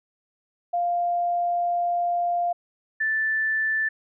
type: tone pair in turn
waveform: sine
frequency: 698.5 / 1760.1 Hz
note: F5 / A6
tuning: 0 / 0 cents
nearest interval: octave + major third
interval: 1600 cents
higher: second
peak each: -21 dBFS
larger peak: neither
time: 0.73-2.53 / 3-3.89 s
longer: first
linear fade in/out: 10 ms
effects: none